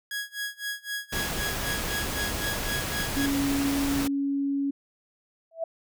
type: tone with tremolo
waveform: sawtooth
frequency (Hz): 1661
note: G#6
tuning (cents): 0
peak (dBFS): -25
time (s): 0.11-3.26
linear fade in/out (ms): 2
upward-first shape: sine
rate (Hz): 3.9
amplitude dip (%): 95
type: noise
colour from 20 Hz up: pink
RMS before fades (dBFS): -31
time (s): 1.12-4.08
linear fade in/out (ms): 10
type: tone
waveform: sine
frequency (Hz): 278.9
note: C#4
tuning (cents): +11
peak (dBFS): -24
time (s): 3.16-4.71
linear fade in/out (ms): 10
type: tone with exponential growth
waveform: sine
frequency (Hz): 657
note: E5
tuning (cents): -6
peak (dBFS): -23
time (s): 5.51-5.64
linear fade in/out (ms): 5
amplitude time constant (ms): 28
effects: none